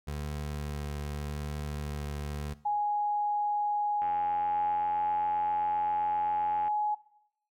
25% pulse tone with vibrato, 73.42 Hz, D2, in tune, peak -30 dBFS, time 0.07-2.54 s, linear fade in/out 10 ms, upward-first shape triangle, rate 0.85 Hz, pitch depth 19 cents each way
sine tone with pitch glide, 830.6 to 840.3 Hz, G#5 to G#5, 0 to +20 cents, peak -26 dBFS, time 2.65-6.95 s, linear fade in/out 10 ms, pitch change +20 cents, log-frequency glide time 4.27-5.09 s
click train, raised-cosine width 0.5 ms, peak -30 dBFS, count 234, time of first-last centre 4.02-6.68 s, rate 87.6 Hz
effects noise-tail reverb RT60 0.8 s tail -19 dB re dry

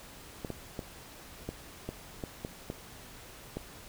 clicks, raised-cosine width 2 ms, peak -22 dBFS, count 9, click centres 0.448 / 0.503 / 0.792 / 1.49 / 1.89 / 2.238 / 2.449 / 2.701 / 3.57 s, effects pink hiss -50 dBFS RMS until 3.88 s

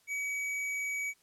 triangle tone with tanh clipping, 2271 Hz, C#7, 41 cents sharp, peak -34 dBFS, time 0.07-1.14 s, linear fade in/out 50 ms, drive 16 dB, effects white hiss -68 dBFS RMS until 1.22 s + low-pass 12000 Hz 12 dB/octave

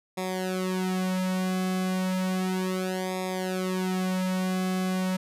sawtooth tone with flanger, 185.8 Hz, F#3, 7 cents sharp, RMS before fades -28 dBFS, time 0.17-5.17 s, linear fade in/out 10 ms, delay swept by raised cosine 0.67 to 3.27 ms, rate 0.33 Hz, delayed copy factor -1, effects resampled to 32000 Hz

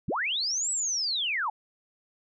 sine linear two-way sweep, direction up then down, 68.3 to 7920 to 777 Hz, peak -26 dBFS, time 0.08-1.5 s, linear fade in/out 5 ms, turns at 0.71 s, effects none

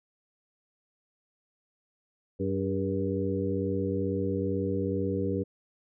harmonic tone with a mistuned harmonic, 96 Hz, G2, 36 cents flat, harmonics 1 / 2 / 3 / 4 / 5, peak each -33 / -33 / -33 / -33 / -33 dBFS, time 2.39-5.44 s, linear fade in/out 20 ms, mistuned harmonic 4, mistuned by +61 cents, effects none

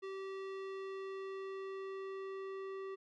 square tone with low-pass filter sweep, 386.4 Hz, G4, 25 cents flat, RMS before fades -44 dBFS, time 0.02-2.96 s, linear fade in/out 20 ms, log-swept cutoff 3400 to 2000 Hz, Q 0.73, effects none

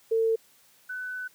sine tone pair in turn, 449.8 / 1501.2 Hz, A4 / F#6, +38 / +25 cents, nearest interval octave + major sixth, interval 2087 cents, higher second, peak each -21 / -32 dBFS, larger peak first, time 0.11-0.36 / 0.89-1.28 s, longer second, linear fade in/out 10 ms, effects white hiss -60 dBFS RMS until 1.34 s + high-pass 80 Hz 12 dB/octave

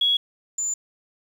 sine tone pair in turn, 3340 / 7077 Hz, G#7 / A8, +9 / +9 cents, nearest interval octave + minor second, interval 1300 cents, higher second, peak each -17 / -23 dBFS, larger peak first, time 0.01-0.17 / 0.58-0.74 s, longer neither, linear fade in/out 5 ms, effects 8-bit

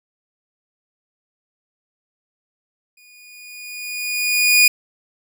sawtooth tone with exponential growth, 2454 Hz, D#7, 25 cents flat, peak -5 dBFS, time 2.97-4.68 s, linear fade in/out 5 ms, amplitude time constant 370 ms, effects none

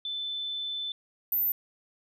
sine tone pair in turn, 3520 / 14178 Hz, A7 / A9, 0 / +12 cents, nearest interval 2 octaves, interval 2412 cents, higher second, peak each -31 / -24 dBFS, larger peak second, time 0.05-0.92 / 1.32-1.52 s, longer first, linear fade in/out 2 ms, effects none

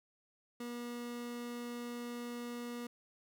30% pulse tone, 240.1 Hz, B3, 49 cents flat, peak -38 dBFS, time 0.6-2.87 s, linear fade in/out 5 ms, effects none

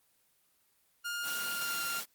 sawtooth tone with pitch glide, 1414 to 1389.7 Hz, F6 to F6, +21 to -9 cents, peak -31 dBFS, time 1.04-2.01 s, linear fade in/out 20 ms, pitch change -30 cents, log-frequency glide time 1.37-1.84 s
white high-pass noise, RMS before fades -39 dBFS, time 1.22-2.06 s, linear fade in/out 50 ms, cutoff 140 Hz, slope 48 dB/octave
effects white hiss -71 dBFS RMS until 2.14 s + Opus 24 kbps

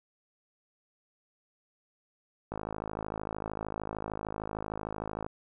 click train, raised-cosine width 1 ms, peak -21 dBFS, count 147, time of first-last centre 2.52-5.264 s, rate 53.2 Hz, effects none

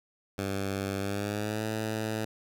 10% pulse tone with pitch glide, 98 to 109.37 Hz, G2 to A2, 0 to -10 cents, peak -22 dBFS, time 0.38-2.25 s, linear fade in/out 5 ms, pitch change +190 cents, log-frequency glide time 0.98-1.65 s, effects none

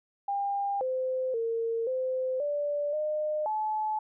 sine tone with pitch steps, 801 / 516 / 457.5 / 516 / 583 / 609 / 861 Hz, G5 / C5 / A#4 / C5 / D5 / D#5 / A5, +37 / -24 / -32 / -24 / -13 / -37 / -38 cents, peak -27 dBFS, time 0.28-3.99 s, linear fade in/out 5 ms, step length 530 ms, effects none

